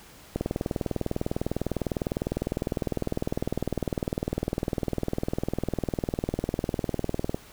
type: click train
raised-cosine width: 2 ms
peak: -13 dBFS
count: 140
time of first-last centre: 0.36-7.345 s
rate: 19.9 Hz
effects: pink hiss -50 dBFS RMS until 7.52 s